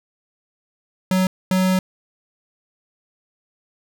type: tone bursts at uneven times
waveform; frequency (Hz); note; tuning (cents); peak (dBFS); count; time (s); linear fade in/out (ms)
square; 186.2; F#3; +11; -16; 2; 1.11-1.27 / 1.51-1.79; 2
effects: none